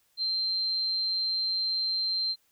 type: tone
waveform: sine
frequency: 4141 Hz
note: C8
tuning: 19 cents flat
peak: -26 dBFS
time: 0.17-2.36 s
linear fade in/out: 50 ms
effects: white hiss -69 dBFS RMS until 2.51 s